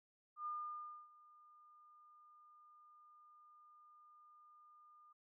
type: tone with ADSR envelope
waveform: sine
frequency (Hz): 1210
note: D#6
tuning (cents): -49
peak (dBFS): -40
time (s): 0.36-5.13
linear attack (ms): 100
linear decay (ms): 620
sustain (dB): -22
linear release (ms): 9
effects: none